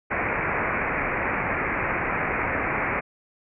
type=low-pass noise; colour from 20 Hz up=white; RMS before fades=-26 dBFS; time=0.1-3.01 s; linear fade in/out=20 ms; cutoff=2400 Hz; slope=96 dB/octave; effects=none